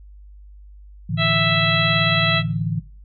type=chord; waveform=sine; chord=A suspended fourth; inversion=none; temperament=just; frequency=110 / 146.67 / 165 Hz; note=A2 / D3 / E3; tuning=0 / -2 / +2 cents; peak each=-25 / -25 / -24 dBFS; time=1.09-2.8 s; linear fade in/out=10 ms
type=harmonic tone; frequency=659 Hz; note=E5; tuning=1 cent flat; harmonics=1 / 2 / 3 / 4 / 5 / 6; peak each=-24 / -24 / -24 / -24 / -24 / -24 dBFS; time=1.17-2.43 s; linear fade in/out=50 ms
effects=noise-tail reverb RT60 0.4 s tail -19 dB re dry + added 50 Hz sine -40 dBFS peak until 3.04 s